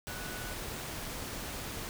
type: tone in noise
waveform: sine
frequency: 1480 Hz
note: F#6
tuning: in tune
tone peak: -46 dBFS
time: 0.08-0.54 s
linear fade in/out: 0 ms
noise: pink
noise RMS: -40 dBFS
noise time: 0.07-1.89 s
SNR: -9 dB
effects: none

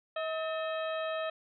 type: harmonic tone with a mistuned harmonic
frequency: 639 Hz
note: D#5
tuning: 46 cents sharp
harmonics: 1 / 2 / 3 / 4 / 5 / 6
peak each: -33 / -39 / -43 / -45 / -47 / -49 dBFS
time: 0.16-1.3 s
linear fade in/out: 5 ms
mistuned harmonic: 3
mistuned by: -110 cents
effects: none

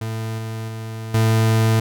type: tone with level steps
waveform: 40% pulse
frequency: 111.4 Hz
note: A2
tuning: 22 cents sharp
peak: -23 / -25 / -27 / -13 dBFS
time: 0.01-1.8 s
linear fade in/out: 5 ms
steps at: 0.38 / 0.68 / 1.14 s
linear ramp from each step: 5 ms
effects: none

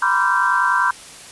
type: tone cluster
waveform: sine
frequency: 967 / 1017 / 1159 / 1375 / 1557 Hz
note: B5 / C6 / D6 / F6 / G6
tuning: -37 / -50 / -23 / -27 / -12 cents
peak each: -21 / -20 / -23 / -22 / -19 dBFS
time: 0.02-0.91 s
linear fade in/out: 5 ms
effects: white hiss -39 dBFS RMS until 1.31 s + resampled to 24000 Hz

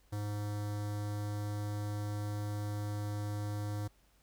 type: tone with notch filter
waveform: square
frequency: 103.83 Hz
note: G#2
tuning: in tune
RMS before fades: -37 dBFS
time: 0.12-3.88 s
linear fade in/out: 10 ms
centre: 2600 Hz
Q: 1.2
effects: added 50 Hz sine -67 dBFS peak until 4.22 s + pink hiss -70 dBFS RMS until 4.22 s

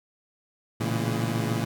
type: tone cluster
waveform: 25% pulse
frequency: 114.5 / 121.4 / 139.6 / 164.6 / 210.8 Hz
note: A#2 / B2 / C#3 / E3 / G#3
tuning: -31 / -29 / +13 / -2 / +26 cents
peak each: -24 / -32 / -29 / -28 / -32 dBFS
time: 0.8-1.65 s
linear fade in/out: 10 ms
effects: none

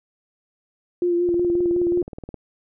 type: tone with vibrato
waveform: sine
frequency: 349.2 Hz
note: F4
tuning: in tune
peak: -17 dBFS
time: 1.02-2.02 s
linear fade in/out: 2 ms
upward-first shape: sine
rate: 5.5 Hz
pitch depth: 24 cents each way
type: click train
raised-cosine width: 2 ms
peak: -21 dBFS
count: 21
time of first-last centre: 1.29-2.343 s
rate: 19 Hz
effects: none

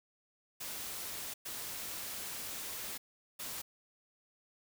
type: noise bursts at uneven times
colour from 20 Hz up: white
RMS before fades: -42 dBFS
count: 3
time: 0.6-1.34 / 1.45-2.98 / 3.39-3.62 s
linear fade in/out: 10 ms
effects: none

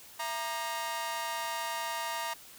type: tone with amplitude modulation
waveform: sawtooth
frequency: 936 Hz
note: A#5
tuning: 7 cents sharp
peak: -25 dBFS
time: 0.19-2.34 s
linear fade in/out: 10 ms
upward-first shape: sine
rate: 269 Hz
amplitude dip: 100%
effects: white hiss -52 dBFS RMS until 2.58 s

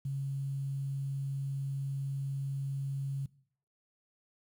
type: tone with quantisation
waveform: sine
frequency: 137.4 Hz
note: C#3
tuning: 15 cents flat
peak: -32 dBFS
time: 0.05-3.26 s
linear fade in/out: 5 ms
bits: 10
effects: noise-tail reverb RT60 0.6 s tail -21 dB re dry

